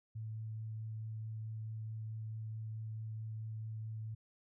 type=tone with vibrato; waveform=sine; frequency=110 Hz; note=A2; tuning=in tune; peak=-40 dBFS; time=0.15-4.15 s; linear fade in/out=10 ms; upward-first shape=triangle; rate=4.6 Hz; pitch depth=9 cents each way; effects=none